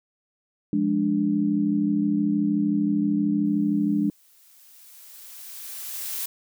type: chord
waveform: sine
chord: D diminished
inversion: first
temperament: equal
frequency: 174.61 / 207.7 / 293.7 Hz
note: F3 / Ab3 / D4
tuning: 0 / 0 / 0 cents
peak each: -29 / -23 / -23 dBFS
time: 0.73-4.1 s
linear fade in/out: 2 ms
type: noise with exponential growth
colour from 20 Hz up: blue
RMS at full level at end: -29 dBFS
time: 3.45-6.26 s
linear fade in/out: 5 ms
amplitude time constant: 610 ms
effects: none